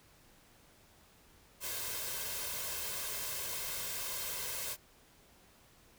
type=noise with comb filter; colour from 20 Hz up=white; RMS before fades=-39 dBFS; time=1.6-4.77 s; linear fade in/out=50 ms; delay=1.9 ms; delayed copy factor=+0.6; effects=pink hiss -63 dBFS RMS until 5.98 s

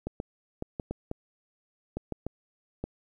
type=clicks; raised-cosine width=2 ms; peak=-19 dBFS; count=10; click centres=0.07 / 0.201 / 0.624 / 0.798 / 0.91 / 1.114 / 1.97 / 2.123 / 2.266 / 2.84 s; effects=10-bit

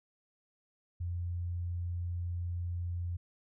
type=tone; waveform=sine; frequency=87.31 Hz; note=F2; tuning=in tune; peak=-33 dBFS; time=1-3.17 s; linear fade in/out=10 ms; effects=none

